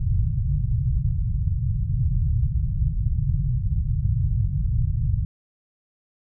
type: low-pass noise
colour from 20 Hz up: white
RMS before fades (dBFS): -22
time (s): 0-5.25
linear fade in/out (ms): 5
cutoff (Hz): 140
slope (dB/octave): 48
effects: none